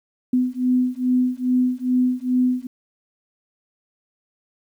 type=beating tone pair; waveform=sine; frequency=250.6 / 253 Hz; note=B3 / B3; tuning=+25 / +42 cents; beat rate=2.4 Hz; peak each=-20 dBFS; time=0.33-2.67 s; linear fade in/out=5 ms; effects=9-bit